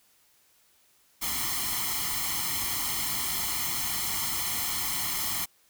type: noise with comb filter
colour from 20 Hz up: white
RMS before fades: -30 dBFS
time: 1.21-5.46 s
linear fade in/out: 20 ms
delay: 0.95 ms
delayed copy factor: +0.8
effects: white hiss -64 dBFS RMS until 5.69 s